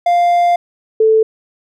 triangle / sine tone pair in turn, 698.5 / 440 Hz, F5 / A4, 0 / 0 cents, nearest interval minor sixth, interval 800 cents, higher first, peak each -7 dBFS, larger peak neither, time 0.06-0.56 / 1-1.23 s, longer first, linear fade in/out 5 ms, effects none

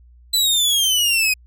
sawtooth exponential sweep, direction down, 4028 to 2489 Hz, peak -12 dBFS, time 0.33-1.34 s, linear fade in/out 10 ms, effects added 60 Hz sine -45 dBFS peak until 1.46 s

